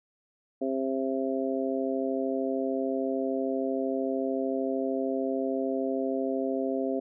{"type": "harmonic tone", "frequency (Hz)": 133.2, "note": "C3", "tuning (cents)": 31, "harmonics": [2, 3, 4, 5], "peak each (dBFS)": [-30, -32, -33, -34], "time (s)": [0.61, 7], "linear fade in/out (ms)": 10, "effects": []}